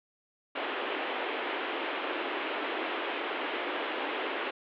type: band-pass noise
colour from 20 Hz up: pink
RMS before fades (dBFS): -34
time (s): 0.55-4.51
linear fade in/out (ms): 10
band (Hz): 290 to 3300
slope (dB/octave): 48
effects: none